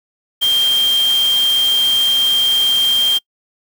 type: tone in noise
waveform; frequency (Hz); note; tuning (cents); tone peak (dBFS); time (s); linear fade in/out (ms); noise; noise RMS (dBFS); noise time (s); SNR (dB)
sine; 3183; G7; +26; -11; 0.41-3.19; 20; white; -26; 0.41-3.19; +12
effects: noise-tail reverb RT60 0.1 s tail -26 dB re dry